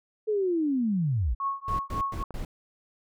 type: linear sweep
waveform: sine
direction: down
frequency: 440 to 46.25 Hz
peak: -23 dBFS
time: 0.27-1.35 s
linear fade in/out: 20 ms
type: tone with tremolo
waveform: sine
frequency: 1100 Hz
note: C#6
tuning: 14 cents flat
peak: -24 dBFS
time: 1.4-2.24 s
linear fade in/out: 2 ms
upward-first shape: triangle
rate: 3.6 Hz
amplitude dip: 100%
type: noise bursts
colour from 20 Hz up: brown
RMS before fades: -33 dBFS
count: 4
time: 1.68-2.45 s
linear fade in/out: 2 ms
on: 110 ms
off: 110 ms
type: click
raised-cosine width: 1 ms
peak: -25 dBFS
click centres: 2.307 s
effects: none